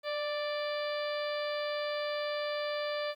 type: harmonic tone with a mistuned harmonic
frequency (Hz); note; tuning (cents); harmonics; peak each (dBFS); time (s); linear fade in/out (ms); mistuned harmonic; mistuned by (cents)
587.3; D5; 0; 1 / 2 / 3 / 4 / 5 / 6 / 7 / 8; -33 / -41 / -42 / -45 / -48 / -45 / -49 / -47; 0.03-3.15; 50; 1; +16
effects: 11-bit